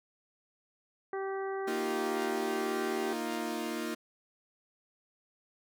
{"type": "harmonic tone", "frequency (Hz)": 388, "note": "G4", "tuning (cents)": -18, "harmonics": [1, 2, 3, 4, 5], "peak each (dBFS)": [-34, -40, -44, -46, -48], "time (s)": [1.13, 3.13], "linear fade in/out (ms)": 2}
{"type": "chord", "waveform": "sawtooth", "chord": "Bb suspended fourth", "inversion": "none", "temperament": "equal", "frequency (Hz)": [233.1, 311.1, 349.2], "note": ["Bb3", "Eb4", "F4"], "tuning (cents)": [0, 0, 0], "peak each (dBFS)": -34, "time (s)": [1.67, 3.95], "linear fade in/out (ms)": 10}
{"effects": []}